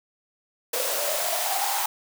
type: noise with high-pass filter sweep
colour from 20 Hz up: white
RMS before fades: -26 dBFS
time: 0.73-1.86 s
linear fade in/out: 5 ms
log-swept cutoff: 500 to 870 Hz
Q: 9.2
effects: none